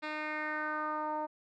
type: tone with low-pass filter sweep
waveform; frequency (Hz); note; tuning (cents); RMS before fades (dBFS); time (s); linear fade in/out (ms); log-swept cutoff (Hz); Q
10% pulse; 305.7; D#4; -30; -36; 0.02-1.27; 20; 3100 to 820; 3.3
effects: none